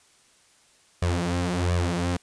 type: tone with flanger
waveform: sawtooth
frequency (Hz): 87.9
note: F2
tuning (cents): +12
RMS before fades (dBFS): -25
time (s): 1.02-2.17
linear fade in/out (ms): 5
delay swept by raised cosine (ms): 1.7 to 7.7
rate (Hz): 1.4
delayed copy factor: +0.9
effects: white hiss -59 dBFS RMS until 2.22 s + resampled to 22050 Hz